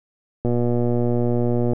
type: click train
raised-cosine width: 2 ms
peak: -9 dBFS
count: 155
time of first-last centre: 0.45-1.733 s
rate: 120 Hz
effects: none